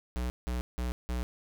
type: tone bursts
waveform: square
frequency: 61.2 Hz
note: B1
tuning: 15 cents flat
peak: -31 dBFS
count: 4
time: 0.16-1.23 s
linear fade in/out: 0 ms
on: 140 ms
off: 170 ms
effects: none